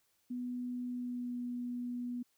sine tone with pitch glide, 246.9 to 244.2 Hz, B3 to B3, 0 to -19 cents, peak -36 dBFS, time 0.3-2.23 s, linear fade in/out 10 ms, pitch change -19 cents, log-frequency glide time 0.9-1.37 s, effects white hiss -75 dBFS RMS until 2.37 s

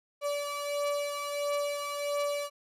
35% pulse beating tone pair, 577 / 578.5 Hz, D5 / D5, -31 / -26 cents, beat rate 1.5 Hz, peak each -30 / -34 dBFS, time 0.21-2.5 s, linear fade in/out 50 ms, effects resampled to 32000 Hz

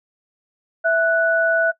sine tone pair together, 659.3 / 1480 Hz, E5 / F#6, 0 / 0 cents, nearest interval octave + major second, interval 1400 cents, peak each -17 dBFS, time 0.84-1.72 s, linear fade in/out 20 ms, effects noise-tail reverb RT60 0.1 s tail -21 dB re dry

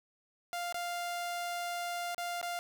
sawtooth tone with dropouts, 698.5 Hz, F5, in tune, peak -31 dBFS, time 0.53-2.59 s, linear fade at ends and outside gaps 0 ms, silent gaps 0.725-0.744 / 2.146-2.18 / 2.414-2.428 s, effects none

